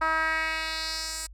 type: tone with band-pass filter sweep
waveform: 10% pulse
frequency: 319.4 Hz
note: D#4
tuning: 45 cents sharp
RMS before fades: -29 dBFS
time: 0.01-1.27 s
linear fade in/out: 10 ms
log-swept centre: 1200 to 8200 Hz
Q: 2
effects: added 50 Hz sine -44 dBFS peak until 1.33 s